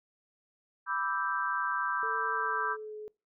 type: chord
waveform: sine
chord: E minor seventh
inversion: second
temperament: equal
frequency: 987.8 / 1174.7 / 1318.5 / 1568 Hz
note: B5 / D6 / E6 / G6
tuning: 0 / 0 / 0 / 0 cents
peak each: -35 / -34 / -36 / -33 dBFS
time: 0.86-2.77 s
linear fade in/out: 50 ms
type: tone with pitch glide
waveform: sine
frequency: 447.2 to 425.8 Hz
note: A4 to G#4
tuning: +28 to +43 cents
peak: -39 dBFS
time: 2.03-3.08 s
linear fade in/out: 0 ms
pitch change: -85 cents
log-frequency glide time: 2.32-2.96 s
effects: noise-tail reverb RT60 0.3 s tail -25 dB re dry